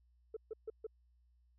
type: tone bursts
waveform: sine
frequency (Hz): 440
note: A4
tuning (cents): 0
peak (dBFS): -38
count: 4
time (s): 0.34-0.868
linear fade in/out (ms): 5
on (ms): 27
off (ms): 140
effects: tanh soft clip ceiling -36 dBFS + added 60 Hz sine -67 dBFS peak until 1.58 s